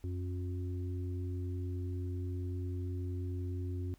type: harmonic tone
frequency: 90.3 Hz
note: F#2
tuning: 42 cents flat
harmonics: 1 / 3 / 4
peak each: -35 / -45 / -47 dBFS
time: 0.04-3.94 s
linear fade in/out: 0 ms
effects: added 42 Hz sine -62 dBFS peak until 3.98 s + pink hiss -69 dBFS RMS until 3.98 s